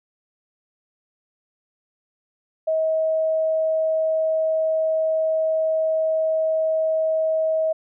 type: tone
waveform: sine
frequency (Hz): 637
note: D#5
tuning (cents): +41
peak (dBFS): -18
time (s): 2.67-7.73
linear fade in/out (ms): 10
effects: none